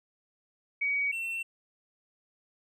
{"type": "tone pair in turn", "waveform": ["sine", "triangle"], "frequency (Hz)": [2259, 2702], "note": ["C#7", "E7"], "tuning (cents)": [32, 42], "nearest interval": "minor third", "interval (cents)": 310, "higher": "second", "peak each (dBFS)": [-26, -30], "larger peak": "first", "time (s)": [[0.81, 1.12], [1.12, 1.43]], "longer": "neither", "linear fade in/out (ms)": 10, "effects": []}